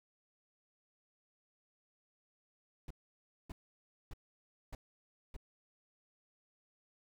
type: noise bursts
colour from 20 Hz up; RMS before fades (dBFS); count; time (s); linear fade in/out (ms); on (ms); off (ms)
brown; -44; 5; 2.88-5.365; 2; 25; 590
effects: none